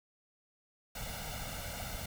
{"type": "noise with comb filter", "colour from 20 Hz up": "pink", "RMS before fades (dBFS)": -41, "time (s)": [0.95, 2.06], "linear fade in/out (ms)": 5, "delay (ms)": 1.4, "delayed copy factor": 0.75, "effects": []}